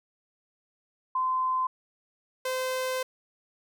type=tone pair in turn; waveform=sine / sawtooth; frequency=1031 / 515.5 Hz; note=C6 / C5; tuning=-26 / -26 cents; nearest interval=octave; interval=1200 cents; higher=first; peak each=-24 dBFS; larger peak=neither; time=1.15-1.67 / 2.45-3.03 s; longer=second; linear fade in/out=5 ms; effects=none